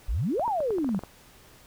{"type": "exponential two-way sweep", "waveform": "sine", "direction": "up then down", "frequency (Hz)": [41.2, 987.8, 175.6], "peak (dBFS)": -24, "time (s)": [0.08, 0.99], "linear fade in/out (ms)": 10, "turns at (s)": 0.46}
{"type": "clicks", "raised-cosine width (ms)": 1, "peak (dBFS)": -23, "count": 10, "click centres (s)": [0.396, 0.479, 0.604, 0.706, 0.784, 0.845, 0.891, 0.947, 0.992, 1.036]}
{"effects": ["pink hiss -54 dBFS RMS until 1.66 s"]}